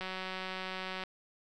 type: click train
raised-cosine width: 0.3 ms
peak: -23 dBFS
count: 193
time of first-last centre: 0.01-1.037 s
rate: 187 Hz
effects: none